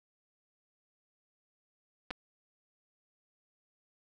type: clicks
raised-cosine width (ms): 0.3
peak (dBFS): -23 / -21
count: 2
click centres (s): 2.106 / 2.11
effects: none